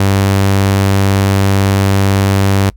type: tone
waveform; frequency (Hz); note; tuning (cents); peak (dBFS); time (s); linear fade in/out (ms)
sawtooth; 98; G2; 0; -5; 0-2.7; 5
effects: noise-tail reverb RT60 0.1 s tail -25 dB re dry + added 50 Hz sine -36 dBFS peak until 2.76 s